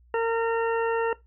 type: harmonic tone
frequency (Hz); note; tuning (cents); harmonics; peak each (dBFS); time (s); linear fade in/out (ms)
457.9; A#4; -31; 1 / 2 / 3 / 4 / 6; -23 / -29 / -33 / -35 / -39; 0.14-1.13; 2
effects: noise-tail reverb RT60 0.2 s tail -19 dB re dry + added 60 Hz sine -54 dBFS peak until 1.26 s